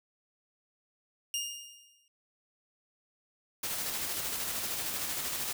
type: tone with exponential decay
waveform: 20% pulse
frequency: 2827 Hz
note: F7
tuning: 20 cents sharp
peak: -25 dBFS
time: 1.34-2.08 s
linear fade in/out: 1 ms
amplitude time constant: 160 ms
type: noise with tremolo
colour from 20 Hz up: white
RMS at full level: -34 dBFS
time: 3.63-5.53 s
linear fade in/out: 5 ms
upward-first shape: square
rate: 13 Hz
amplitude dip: 25%
effects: none